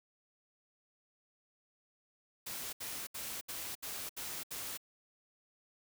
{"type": "noise bursts", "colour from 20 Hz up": "white", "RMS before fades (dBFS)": -42, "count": 7, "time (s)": [2.46, 4.776], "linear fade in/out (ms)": 10, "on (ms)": 270, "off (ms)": 71, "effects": []}